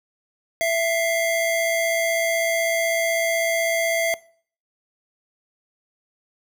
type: tone pair together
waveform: square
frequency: 664 / 2108 Hz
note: E5 / C7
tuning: +12 / +12 cents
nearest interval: octave + minor sixth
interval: 2000 cents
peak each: -21 / -26 dBFS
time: 0.61-4.14 s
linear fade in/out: 0 ms
effects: noise-tail reverb RT60 0.5 s tail -21 dB re dry